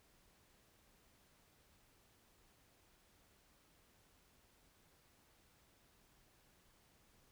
silence, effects pink hiss -71 dBFS RMS until 7.31 s

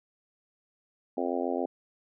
harmonic tone, 87.31 Hz, F2, in tune, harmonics 3 / 4 / 5 / 6 / 7 / 8 / 9, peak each -33 / -34 / -35 / -36 / -36 / -37 / -38 dBFS, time 1.17-1.66 s, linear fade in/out 5 ms, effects none

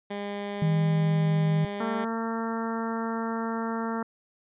15% pulse tone, 202.8 Hz, G#3, 41 cents flat, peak -25 dBFS, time 0.1-2.05 s, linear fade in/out 10 ms
sine tone with pitch glide, 159.8 to 158.15 Hz, D#3 to D#3, +47 to +29 cents, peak -21 dBFS, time 0.62-1.65 s, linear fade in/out 2 ms, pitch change -18 cents, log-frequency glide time 0.9-1.36 s
harmonic tone, 226.9 Hz, A#3, 47 cents flat, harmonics 1 / 2 / 3 / 4 / 5 / 6 / 7 / 8, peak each -30 / -35 / -39 / -36 / -39 / -38 / -44 / -45 dBFS, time 1.8-4.03 s, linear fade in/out 5 ms
effects resampled to 8000 Hz

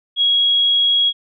sine tone, 3312 Hz, G#7, 5 cents flat, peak -12 dBFS, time 0.16-1.13 s, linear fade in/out 50 ms, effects none

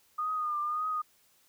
sine tone with vibrato, 1223 Hz, D#6, 30 cents flat, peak -29 dBFS, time 0.18-1.02 s, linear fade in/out 10 ms, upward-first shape triangle, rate 1.8 Hz, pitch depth 56 cents each way, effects white hiss -66 dBFS RMS until 1.48 s

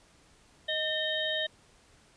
harmonic tone with a mistuned harmonic, 624 Hz, D#5, 5 cents sharp, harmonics 1 / 3 / 5 / 6, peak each -34 / -34 / -34 / -34 dBFS, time 0.68-1.47 s, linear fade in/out 10 ms, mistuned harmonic 3, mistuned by -59 cents, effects pink hiss -61 dBFS RMS until 2.16 s + resampled to 22050 Hz

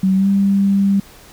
sine tone with pitch glide, 190 to 197.61 Hz, F#3 to G3, +46 to +14 cents, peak -11 dBFS, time 0.03-1 s, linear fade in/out 5 ms, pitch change +68 cents, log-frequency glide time 0.15-0.28 s, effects pink hiss -43 dBFS RMS until 1.32 s

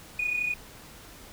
sine tone with amplitude modulation, 2464 Hz, D#7, 17 cents flat, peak -22 dBFS, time 0.19-0.54 s, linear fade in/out 5 ms, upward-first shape sine, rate 32 Hz, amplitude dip 65%, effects tanh soft clip ceiling -20 dBFS + pink hiss -48 dBFS RMS until 1.32 s

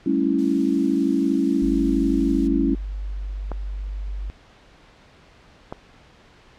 sine chord, A dominant seventh, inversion third, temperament equal, 196 / 220 / 277.2 / 329.6 Hz, G3 / A3 / C#4 / E4, 0 / 0 / 0 / 0 cents, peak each -26 / -26 / -20 / -23 dBFS, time 0.06-2.75 s, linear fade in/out 5 ms
violet noise, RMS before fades -33 dBFS, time 0.38-2.48 s, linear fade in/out 10 ms
sine tone, 49 Hz, G1, in tune, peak -26 dBFS, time 1.62-4.3 s, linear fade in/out 0 ms
clicks, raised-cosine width 1 ms, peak -16 dBFS, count 2, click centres 3.517 / 5.725 s
effects pink hiss -51 dBFS RMS until 6.58 s + low-pass 4000 Hz 12 dB/octave

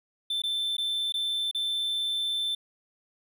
triangle tone with dropouts, 3542 Hz, A7, 11 cents sharp, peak -25 dBFS, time 0.3-2.55 s, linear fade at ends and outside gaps 5 ms, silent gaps 0.42-0.436 / 0.768-0.781 / 1.123-1.14 / 1.513-1.547 s, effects none

